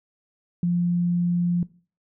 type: tone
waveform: sine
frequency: 174.61 Hz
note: F3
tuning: in tune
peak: -19 dBFS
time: 0.63-1.63 s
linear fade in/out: 2 ms
effects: noise-tail reverb RT60 0.4 s tail -20 dB re dry